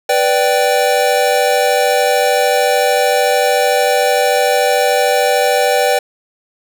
square chord, G major, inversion first, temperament equal with one note detuned, 493.9 / 587.3 / 777.7 Hz, B4 / D5 / G5, 0 / 0 / -14 cents, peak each -16 dBFS, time 0.09-5.99 s, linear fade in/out 5 ms, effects none

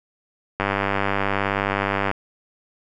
click train, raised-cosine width 0.5 ms, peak -6 dBFS, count 151, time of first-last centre 0.6-2.114 s, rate 99.1 Hz, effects none

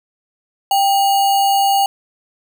sine tone with sample-and-hold, 790 Hz, G5, 13 cents sharp, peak -11 dBFS, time 0.71-1.86 s, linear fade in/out 2 ms, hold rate 3675 Hz, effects none

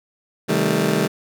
20% pulse chord, A half-diminished seventh, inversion first, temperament just, 132 / 158.4 / 198 / 220 Hz, C3 / Eb3 / G3 / A3, +16 / +31 / +18 / 0 cents, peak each -23 / -17 / -17 / -18 dBFS, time 0.48-1.08 s, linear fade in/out 20 ms, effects none

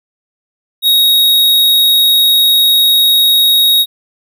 square tone, 3770 Hz, A#7, 19 cents sharp, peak -7 dBFS, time 0.82-3.86 s, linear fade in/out 50 ms, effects none

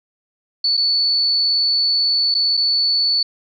sine tone with dropouts, 4459 Hz, C#8, 9 cents sharp, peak -14 dBFS, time 0.64-3.23 s, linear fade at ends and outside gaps 5 ms, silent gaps 0.77-0.774 / 2.343-2.349 / 2.57-2.573 s, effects none

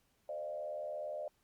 sine tone with frequency modulation, 602 Hz, D5, 43 cents sharp, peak -38 dBFS, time 0.29-1.28 s, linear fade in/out 2 ms, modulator 76.9 Hz, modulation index 0.82, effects pink hiss -75 dBFS RMS until 1.43 s + Opus 48 kbps

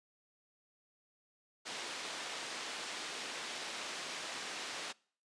white band-pass noise, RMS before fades -43 dBFS, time 1.65-4.93 s, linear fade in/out 20 ms, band 270 to 4600 Hz, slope 12 dB/octave, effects noise-tail reverb RT60 0.5 s tail -25 dB re dry + resampled to 22050 Hz

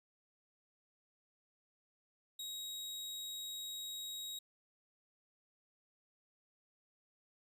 sawtooth tone, 3800 Hz, A#7, 33 cents sharp, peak -39 dBFS, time 2.39-4.39 s, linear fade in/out 5 ms, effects resampled to 32000 Hz

